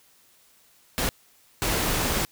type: noise bursts at uneven times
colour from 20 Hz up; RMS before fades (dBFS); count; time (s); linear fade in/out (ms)
pink; -25; 2; 0.98-1.09 / 1.62-2.25; 0
effects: white hiss -59 dBFS RMS until 2.31 s